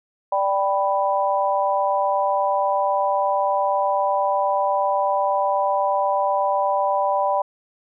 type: chord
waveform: sine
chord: G major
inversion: second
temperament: equal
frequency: 587.3 / 784 / 987.8 Hz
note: D5 / G5 / B5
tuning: 0 / 0 / 0 cents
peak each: -22 dBFS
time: 0.32-7.42 s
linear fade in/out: 5 ms
effects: none